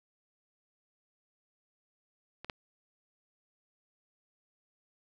clicks, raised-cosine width 0.3 ms, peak -27 / -20 dBFS, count 2, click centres 2.446 / 2.498 s, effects none

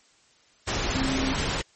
sine tone in noise, 265.2 Hz, C4, 23 cents sharp, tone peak -26 dBFS, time 0.95-1.34 s, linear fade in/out 10 ms, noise pink, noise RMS -27 dBFS, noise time 0.67-1.62 s, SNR -2 dB, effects white hiss -60 dBFS RMS until 1.75 s + MP3 32 kbps

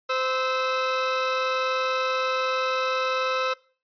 sawtooth tone pair together, 518 / 1305.3 Hz, C5 / E6, -17 / -17 cents, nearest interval octave + major third, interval 1600 cents, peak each -22 dBFS, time 0.09-3.54 s, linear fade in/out 10 ms, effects noise-tail reverb RT60 0.4 s tail -21 dB re dry + resampled to 11025 Hz

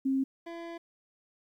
sine / 25% pulse tone pair in turn, 267.7 / 337.3 Hz, C4 / E4, +40 / +40 cents, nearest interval major third, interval 400 cents, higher second, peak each -25 / -35 dBFS, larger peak first, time 0.05-0.24 / 0.46-0.78 s, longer second, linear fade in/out 10 ms, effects low-pass 3000 Hz 12 dB/octave + 11-bit

